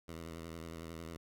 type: tone with vibrato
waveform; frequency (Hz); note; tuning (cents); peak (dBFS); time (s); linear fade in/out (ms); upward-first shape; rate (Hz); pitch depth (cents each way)
10% pulse; 82.41; E2; 0; -36; 0.08-1.17; 5; sine; 11; 54
effects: none